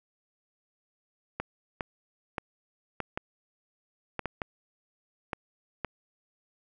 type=clicks; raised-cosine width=0.5 ms; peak=-16 dBFS; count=10; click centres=1.4 / 1.808 / 2.382 / 3.003 / 3.175 / 4.193 / 4.257 / 4.418 / 5.332 / 5.847 s; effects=none